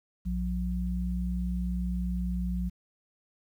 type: tone pair together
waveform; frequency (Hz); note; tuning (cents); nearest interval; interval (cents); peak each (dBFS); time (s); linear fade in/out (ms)
sine; 60.13 / 180; B1 / F#3; -46 / -47; octave + perfect fifth; 1899; -30 / -31; 0.25-2.7; 20
effects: 10-bit